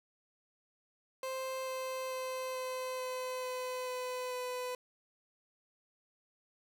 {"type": "tone with pitch steps", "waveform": "30% pulse", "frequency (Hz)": [523.3, 520, 516.7, 513.4, 510.2, 506.9, 503.7, 500.5], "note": ["C5", "C5", "C5", "C5", "C5", "B4", "B4", "B4"], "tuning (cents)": [0, -11, -22, -33, -44, 45, 34, 23], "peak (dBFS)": -34, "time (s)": [1.23, 4.75], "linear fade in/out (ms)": 2, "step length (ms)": 440, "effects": []}